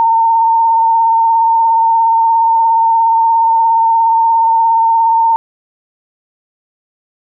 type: tone with vibrato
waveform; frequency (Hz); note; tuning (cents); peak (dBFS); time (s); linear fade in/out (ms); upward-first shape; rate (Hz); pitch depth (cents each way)
sine; 909; A#5; -44; -7; 0-5.36; 0; triangle; 17; 28
effects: none